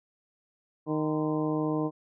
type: harmonic tone with a mistuned harmonic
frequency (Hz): 154.4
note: D#3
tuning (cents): -13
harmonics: 1 / 2 / 3 / 4 / 5 / 6 / 7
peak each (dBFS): -33 / -28 / -33 / -37 / -41 / -42 / -39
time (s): 0.86-1.91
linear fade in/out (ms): 50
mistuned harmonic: 7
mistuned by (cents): -85
effects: none